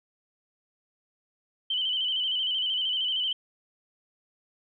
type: tone with vibrato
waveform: sine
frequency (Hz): 3049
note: G7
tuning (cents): -49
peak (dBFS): -25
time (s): 1.7-3.33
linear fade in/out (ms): 5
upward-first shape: square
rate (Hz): 13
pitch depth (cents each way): 44
effects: none